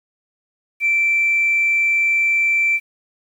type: tone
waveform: sine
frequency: 2339 Hz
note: D7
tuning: 8 cents flat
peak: -13 dBFS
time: 0.8-2.8 s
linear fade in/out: 50 ms
effects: tanh soft clip ceiling -9 dBFS + 8-bit